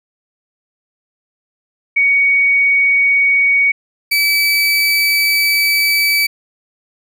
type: tone pair in turn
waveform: sine / 30% pulse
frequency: 2241 / 2299 Hz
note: C#7 / D7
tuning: +18 / -37 cents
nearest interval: unison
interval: 45 cents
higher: second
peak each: -9 dBFS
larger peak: neither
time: 1.96-3.72 / 4.11-6.27 s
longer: second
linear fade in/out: 10 ms
effects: none